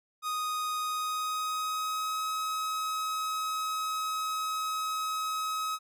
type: tone with pitch glide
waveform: 45% pulse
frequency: 1244.5 to 1274.3 Hz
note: D#6 to D#6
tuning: 0 to +41 cents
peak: -30 dBFS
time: 0.22-5.79 s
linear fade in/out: 50 ms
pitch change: +41 cents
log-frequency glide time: 0.8-2.23 s
effects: none